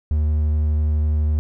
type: tone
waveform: triangle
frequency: 76 Hz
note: D#2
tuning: 40 cents flat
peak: -14 dBFS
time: 0.11-1.39 s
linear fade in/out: 0 ms
effects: none